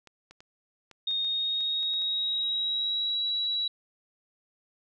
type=clicks; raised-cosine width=0.2 ms; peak=-32 dBFS; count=10; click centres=0.073 / 0.31 / 0.405 / 0.913 / 1.111 / 1.247 / 1.607 / 1.83 / 1.937 / 2.02 s
type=tone with pitch glide; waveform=sine; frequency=3700 to 3904 Hz; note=A#7 to B7; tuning=-14 to -21 cents; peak=-26 dBFS; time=1.07-3.68 s; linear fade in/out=5 ms; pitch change=+93 cents; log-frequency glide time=1.19-3.24 s
effects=none